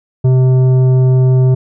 sine tone with tanh clipping, 129 Hz, C3, 24 cents flat, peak -8 dBFS, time 0.24-1.55 s, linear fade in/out 10 ms, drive 10 dB, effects none

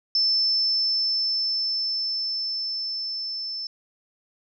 sine tone with level ramp, 5290 Hz, E8, 5 cents sharp, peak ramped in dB -18 to -29 dBFS, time 0.15-3.67 s, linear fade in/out 2 ms, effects none

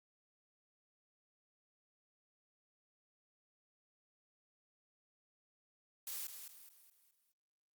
blue noise with echo, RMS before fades -43 dBFS, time 6.07-6.27 s, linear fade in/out 2 ms, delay 210 ms, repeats 5, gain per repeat -7 dB, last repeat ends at 7.32 s, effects Opus 48 kbps

